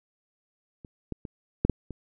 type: clicks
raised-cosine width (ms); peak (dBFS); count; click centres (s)
3; -30 / -19 / -24 / -8 / -10 / -24; 6; 0.848 / 1.123 / 1.252 / 1.65 / 1.697 / 1.907
effects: none